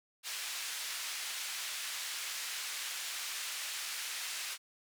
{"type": "band-pass noise", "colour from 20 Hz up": "pink", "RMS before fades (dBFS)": -40, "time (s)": [0.23, 4.58], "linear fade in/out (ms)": 50, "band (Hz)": [2000, 11000], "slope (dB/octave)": 12, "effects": []}